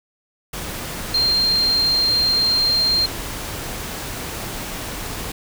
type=tone in noise; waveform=sine; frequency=4186 Hz; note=C8; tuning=in tune; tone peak=-15 dBFS; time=1.14-3.06 s; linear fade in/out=5 ms; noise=pink; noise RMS=-29 dBFS; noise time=0.53-5.32 s; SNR=+11 dB; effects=none